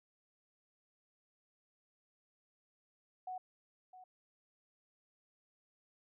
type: tone with echo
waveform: sine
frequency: 740 Hz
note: F#5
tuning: in tune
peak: -40 dBFS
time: 3.27-3.38 s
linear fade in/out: 5 ms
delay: 660 ms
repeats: 1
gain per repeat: -13 dB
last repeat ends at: 4.04 s
effects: none